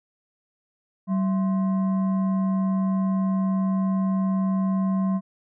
sine tone with frequency modulation, 191.2 Hz, G3, 43 cents flat, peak -20 dBFS, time 1.07-5.21 s, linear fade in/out 50 ms, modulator 859 Hz, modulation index 0.32, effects none

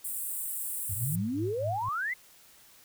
pink high-pass noise, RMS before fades -35 dBFS, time 0.04-1.16 s, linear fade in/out 10 ms, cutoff 7900 Hz, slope 96 dB/octave
sine tone with tremolo, 106.3 Hz, G#2, 41 cents sharp, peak -30 dBFS, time 0.89-1.89 s, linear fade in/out 5 ms, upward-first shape triangle, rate 4.1 Hz, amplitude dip 95%
sine exponential sweep, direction up, 92.5 to 2114 Hz, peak -29 dBFS, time 0.92-2.14 s, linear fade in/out 10 ms
effects white hiss -57 dBFS RMS until 2.84 s

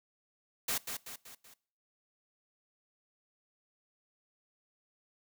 white noise with echo, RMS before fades -33 dBFS, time 0.68-0.78 s, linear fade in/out 5 ms, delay 190 ms, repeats 4, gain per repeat -6 dB, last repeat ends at 1.54 s, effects noise-tail reverb RT60 0.5 s tail -22 dB re dry

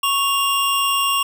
square tone pair together, 1105.6 / 2794 Hz, C#6 / F7, -5 / 0 cents, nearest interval octave + major third, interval 1605 cents, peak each -20 dBFS, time 0.03-1.23 s, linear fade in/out 5 ms, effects 8-bit

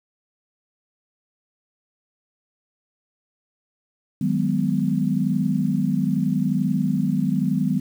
sine chord, G# minor seventh, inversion second, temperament just, 155.74 / 186.89 / 207.7 / 249.2 Hz, D#3 / F#3 / G#3 / B3, +2 / +18 / 0 / +16 cents, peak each -25 / -23 / -25 / -24 dBFS, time 4.21-7.8 s, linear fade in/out 5 ms, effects 8-bit

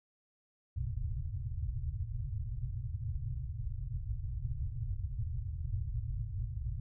white low-pass noise, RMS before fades -37 dBFS, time 0.76-6.8 s, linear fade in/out 5 ms, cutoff 130 Hz, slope 96 dB/octave, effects none

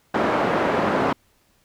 pink band-pass noise, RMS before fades -21 dBFS, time 0.14-1.13 s, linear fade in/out 5 ms, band 270 to 1300 Hz, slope 12 dB/octave, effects pink hiss -62 dBFS RMS until 1.64 s

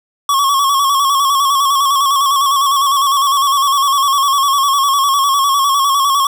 square tone with vibrato, 1108.7 Hz, C#6, in tune, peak -11 dBFS, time 0.29-6.27 s, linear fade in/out 2 ms, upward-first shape square, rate 9.9 Hz, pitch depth 47 cents each way, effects none

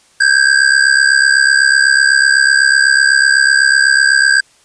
square ring-modulated tone, 1597 Hz, G6, 32 cents sharp, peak -5 dBFS, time 0.2-4.41 s, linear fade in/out 10 ms, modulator 34 Hz, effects white hiss -50 dBFS RMS until 4.64 s + resampled to 22050 Hz

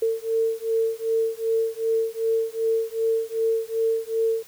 sine beating tone pair, 449.4 / 452 Hz, A4 / A4, +37 / +47 cents, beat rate 2.6 Hz, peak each -24 dBFS, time 0.02-4.43 s, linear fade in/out 5 ms, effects white hiss -49 dBFS RMS until 4.47 s

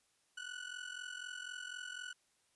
30% pulse ring-modulated tone, 1480 Hz, F#6, in tune, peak -38 dBFS, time 0.37-2.13 s, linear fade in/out 5 ms, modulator 22 Hz, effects white hiss -75 dBFS RMS until 2.55 s + resampled to 24000 Hz

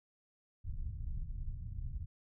pink low-pass noise, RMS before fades -40 dBFS, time 0.64-2.06 s, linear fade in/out 20 ms, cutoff 120 Hz, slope 24 dB/octave, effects none

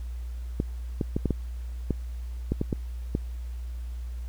clicks, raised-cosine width 3 ms, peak -12 dBFS, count 10, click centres 0.601 / 1.012 / 1.165 / 1.257 / 1.307 / 1.907 / 2.52 / 2.614 / 2.728 / 3.151 s, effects added 60 Hz sine -32 dBFS peak until 4.28 s + pink hiss -57 dBFS RMS until 4.28 s

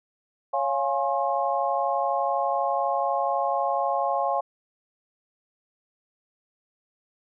sine chord, Db major seventh, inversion none, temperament equal with one note detuned, 554.4 / 698.5 / 830.6 / 1070.3 Hz, Db5 / F5 / Ab5 / C6, 0 / 0 / 0 / +39 cents, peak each -28 / -27 / -27 / -29 dBFS, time 0.53-4.41 s, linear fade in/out 10 ms, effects none

